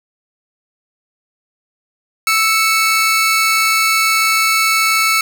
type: tone pair together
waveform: sawtooth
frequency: 1318.5 / 2217 Hz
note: E6 / C#7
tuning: 0 / 0 cents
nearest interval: major sixth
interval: 900 cents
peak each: -11 dBFS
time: 2.27-5.21 s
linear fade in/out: 2 ms
effects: none